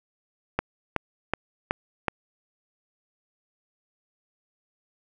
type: click train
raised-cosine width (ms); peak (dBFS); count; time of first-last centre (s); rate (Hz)
0.5; -8; 5; 0.59-2.083; 2.68
effects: none